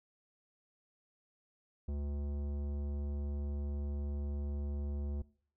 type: tone with tanh clipping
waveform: sine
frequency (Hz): 71.9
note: D2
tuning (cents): -36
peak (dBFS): -37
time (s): 1.88-5.22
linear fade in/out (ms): 5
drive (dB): 15
effects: noise-tail reverb RT60 0.5 s tail -21 dB re dry